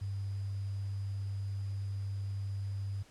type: tone with sample-and-hold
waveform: sine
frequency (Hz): 98.7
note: G2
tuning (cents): +12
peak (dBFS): -34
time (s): 0.01-3.03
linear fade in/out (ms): 10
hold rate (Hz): 4900
effects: pink hiss -61 dBFS RMS until 3.1 s + low-pass 9000 Hz 12 dB/octave